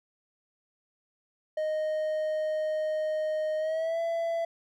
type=tone with pitch glide; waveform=triangle; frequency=620 to 668.3 Hz; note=D#5 to E5; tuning=-6 to +24 cents; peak=-25 dBFS; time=1.57-4.45 s; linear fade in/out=5 ms; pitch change=+130 cents; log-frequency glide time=3.58-4 s; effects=none